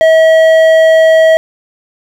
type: tone with hard clipping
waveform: sine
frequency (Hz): 643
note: E5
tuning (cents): -43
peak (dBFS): -5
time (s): 0.01-1.37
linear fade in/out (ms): 0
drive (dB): 8
effects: none